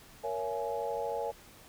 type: chord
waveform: sine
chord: A# half-diminished seventh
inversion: none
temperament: just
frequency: 466.2 / 559.4 / 671.3 / 839.1 Hz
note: A#4 / C#5 / E5 / G#5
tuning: 0 / +16 / +31 / +18 cents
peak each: -36 / -37 / -40 / -37 dBFS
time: 0.23-1.32 s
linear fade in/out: 20 ms
effects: pink hiss -55 dBFS RMS until 1.68 s